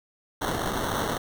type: noise with sample-and-hold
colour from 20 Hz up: white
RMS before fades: -28 dBFS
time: 0.41-1.18 s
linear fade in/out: 10 ms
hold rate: 2450 Hz
effects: none